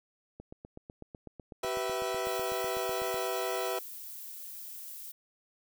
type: click train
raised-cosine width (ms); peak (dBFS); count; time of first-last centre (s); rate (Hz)
2; -31; 23; 0.4-3.143; 8.02
type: chord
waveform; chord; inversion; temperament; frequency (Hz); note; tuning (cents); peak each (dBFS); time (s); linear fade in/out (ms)
30% pulse; E minor; first; equal with one note detuned; 383 / 493.9 / 659.3; G4 / B4 / E5; -40 / 0 / 0; -33; 1.63-3.79; 5
type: noise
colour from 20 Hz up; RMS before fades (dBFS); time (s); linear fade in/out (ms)
violet; -44; 2.25-5.12; 10
effects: none